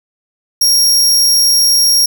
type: tone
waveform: sawtooth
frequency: 5588 Hz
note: F8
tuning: in tune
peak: -5 dBFS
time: 0.61-2.06 s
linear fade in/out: 5 ms
effects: none